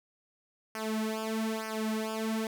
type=tone with flanger; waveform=sawtooth; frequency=219.8 Hz; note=A3; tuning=2 cents flat; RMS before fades=-33 dBFS; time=0.75-2.47 s; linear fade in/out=2 ms; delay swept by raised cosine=0.26 to 4.06 ms; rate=1.1 Hz; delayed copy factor=-0.95; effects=none